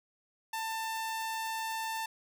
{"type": "tone", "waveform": "sawtooth", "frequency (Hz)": 892, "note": "A5", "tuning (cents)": 23, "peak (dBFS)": -30, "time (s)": [0.53, 2.06], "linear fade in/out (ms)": 5, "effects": []}